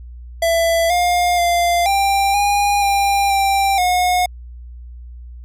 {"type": "tone with pitch steps", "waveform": "square", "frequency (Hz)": [667, 708, 694, 791, 813, 798, 787, 723], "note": ["E5", "F5", "F5", "G5", "G#5", "G5", "G5", "F#5"], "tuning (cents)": [20, 23, -11, 15, -37, 31, 7, -40], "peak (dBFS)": -14, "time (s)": [0.42, 4.26], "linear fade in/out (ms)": 5, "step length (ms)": 480, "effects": ["added 60 Hz sine -32 dBFS peak until 5.44 s", "resampled to 32000 Hz"]}